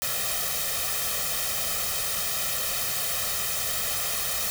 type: noise with comb filter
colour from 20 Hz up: white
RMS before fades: -28 dBFS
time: 0.02-4.5 s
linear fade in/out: 0 ms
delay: 1.6 ms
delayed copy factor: +0.95
effects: none